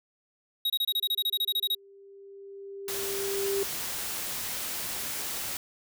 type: tone bursts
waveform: square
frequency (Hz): 3800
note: A#7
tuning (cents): +33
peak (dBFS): -25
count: 15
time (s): 0.65-1.749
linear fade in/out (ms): 5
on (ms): 49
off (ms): 26
type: tone with exponential growth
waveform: sine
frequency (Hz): 395.5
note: G4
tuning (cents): +15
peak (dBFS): -25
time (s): 0.91-3.63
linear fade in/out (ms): 0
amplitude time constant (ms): 590
type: noise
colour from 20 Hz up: white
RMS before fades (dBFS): -34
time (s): 2.88-5.57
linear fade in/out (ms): 2
effects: none